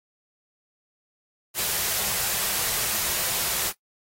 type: band-stop noise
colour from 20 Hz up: white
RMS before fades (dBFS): -26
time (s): 1.54-3.73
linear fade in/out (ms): 50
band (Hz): 230 to 330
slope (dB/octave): 96
effects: noise-tail reverb RT60 0.1 s tail -19 dB re dry + AAC 48 kbps